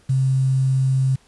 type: tone with quantisation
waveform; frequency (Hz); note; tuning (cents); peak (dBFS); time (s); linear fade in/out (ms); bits
sine; 132.4; C3; +21; -15; 0.09-1.16; 10; 7
effects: pink hiss -56 dBFS RMS until 1.27 s + resampled to 24000 Hz